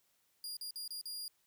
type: tone with dropouts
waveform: sawtooth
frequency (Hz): 4832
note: D8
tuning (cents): +48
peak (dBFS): -38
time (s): 0.44-1.28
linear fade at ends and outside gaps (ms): 1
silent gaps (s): 0.568-0.611 / 0.708-0.758 / 0.878-0.906 / 1.013-1.056
effects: white hiss -75 dBFS RMS until 1.46 s